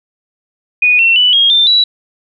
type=tone with pitch steps; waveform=sine; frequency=2471 / 2710 / 2973 / 3261 / 3576 / 3922 Hz; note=D#7 / E7 / F#7 / G#7 / A7 / B7; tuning=-13 / +47 / +8 / -32 / +27 / -13 cents; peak=-6 dBFS; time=0.82-1.84 s; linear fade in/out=5 ms; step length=170 ms; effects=none